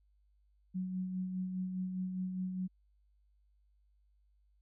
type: tone with tremolo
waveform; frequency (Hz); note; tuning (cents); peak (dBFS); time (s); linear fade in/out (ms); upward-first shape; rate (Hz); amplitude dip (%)
sine; 185; F#3; 0; -33; 0.74-2.68; 20; sine; 4.9; 40
effects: added 50 Hz sine -67 dBFS peak until 4.61 s